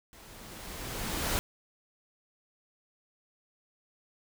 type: noise with level ramp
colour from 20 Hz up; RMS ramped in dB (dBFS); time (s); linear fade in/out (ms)
pink; -53 to -29; 0.13-1.39; 0
effects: none